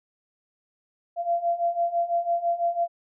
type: beating tone pair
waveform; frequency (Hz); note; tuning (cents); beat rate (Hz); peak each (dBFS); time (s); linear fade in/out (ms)
sine; 683 / 689; F5 / F5; -39 / -24; 6; -27 / -24; 1.16-2.88; 50
effects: none